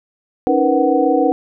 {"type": "tone cluster", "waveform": "sine", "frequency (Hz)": [278.8, 314.1, 475.4, 502, 746], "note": ["C#4", "D#4", "A#4", "B4", "F#5"], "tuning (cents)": [10, 16, 34, 28, 14], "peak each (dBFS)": -18, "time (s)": [0.47, 1.32], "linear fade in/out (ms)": 0, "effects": []}